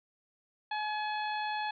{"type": "harmonic tone", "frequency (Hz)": 849, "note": "G#5", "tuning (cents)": 38, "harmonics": [1, 2, 3, 4, 5], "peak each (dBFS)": [-33, -39, -43, -45, -47], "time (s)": [0.71, 1.71], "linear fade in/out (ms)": 5, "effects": []}